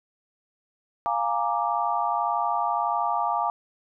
sine chord, Bb dominant seventh, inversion second, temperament equal, 698.5 / 830.6 / 932.3 / 1174.7 Hz, F5 / Ab5 / Bb5 / D6, 0 / 0 / 0 / 0 cents, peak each -28 dBFS, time 1.06-3.5 s, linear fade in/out 0 ms, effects none

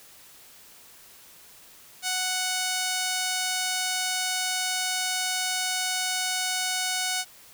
5% pulse tone, 740 Hz, F#5, in tune, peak -14 dBFS, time 2.02-7.25 s, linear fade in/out 50 ms, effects white hiss -51 dBFS RMS until 7.53 s

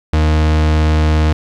40% pulse tone, 77.4 Hz, D#2, 9 cents flat, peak -9 dBFS, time 0.13-1.33 s, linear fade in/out 5 ms, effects low-pass 5000 Hz 12 dB/octave + 8-bit

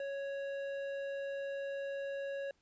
sine tone with hard clipping, 554.4 Hz, C#5, in tune, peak -39 dBFS, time 0-2.51 s, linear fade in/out 2 ms, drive 10 dB, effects pink hiss -75 dBFS RMS until 2.61 s + resampled to 16000 Hz

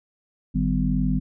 harmonic tone with a mistuned harmonic, 50.4 Hz, G1, 49 cents sharp, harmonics 1 / 3 / 4 / 5, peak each -25 / -25 / -25 / -25 dBFS, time 0.54-1.2 s, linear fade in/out 20 ms, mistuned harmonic 4, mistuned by -74 cents, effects none

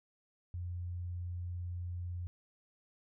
sine tone, 88.2 Hz, F2, 18 cents sharp, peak -37 dBFS, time 0.54-2.27 s, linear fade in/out 0 ms, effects none

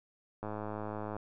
click train, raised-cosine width 1 ms, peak -25 dBFS, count 79, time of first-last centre 0.43-1.166 s, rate 106 Hz, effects none

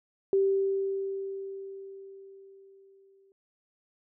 sine tone with exponential decay, 390 Hz, G4, 9 cents flat, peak -20 dBFS, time 0.33-3.32 s, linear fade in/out 1 ms, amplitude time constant 650 ms, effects none

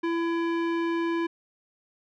square tone with low-pass filter, 335.3 Hz, E4, 30 cents sharp, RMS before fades -27 dBFS, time 0.03-1.27 s, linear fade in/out 10 ms, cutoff 2300 Hz, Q 1, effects none

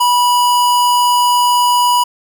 square tone, 978 Hz, B5, 17 cents flat, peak -10 dBFS, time 0-2.04 s, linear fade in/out 10 ms, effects none

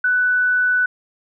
sine tone, 1491 Hz, F#6, 13 cents sharp, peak -14 dBFS, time 0.04-0.86 s, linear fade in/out 5 ms, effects none

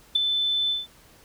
sine tone with ADSR envelope, 3520 Hz, A7, in tune, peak -13 dBFS, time 0.15-0.87 s, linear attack 9 ms, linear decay 8 ms, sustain -8 dB, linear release 170 ms, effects tanh soft clip ceiling -10 dBFS + pink hiss -54 dBFS RMS until 1.24 s

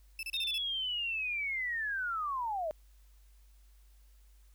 35% pulse tone bursts, 2637 Hz, E7, in tune, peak -35 dBFS, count 6, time 0.19-0.58 s, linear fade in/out 2 ms, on 40 ms, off 30 ms
sine linear sweep, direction down, 3702 to 596 Hz, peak -32 dBFS, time 0.34-2.71 s, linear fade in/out 0 ms
effects added 50 Hz sine -57 dBFS peak until 4.54 s + white hiss -71 dBFS RMS until 4.54 s

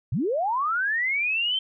sine linear sweep, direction up, 91.8 to 3136 Hz, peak -22 dBFS, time 0.12-1.59 s, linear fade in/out 5 ms, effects none

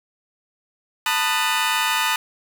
20% pulse chord, B dominant seventh, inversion third, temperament just, 889 / 987.8 / 1234.7 / 1481.6 Hz, A5 / B5 / D#6 / F#6, +18 / 0 / -14 / +2 cents, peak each -19 / -21 / -19 / -22 dBFS, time 1.06-2.16 s, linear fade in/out 2 ms, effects 7-bit

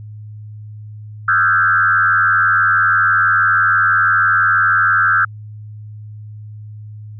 sine tone with frequency modulation, 1453 Hz, F#6, 32 cents flat, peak -10 dBFS, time 1.28-5.25 s, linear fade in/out 5 ms, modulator 86.1 Hz, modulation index 2, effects added 106 Hz sine -30 dBFS peak until 7.19 s

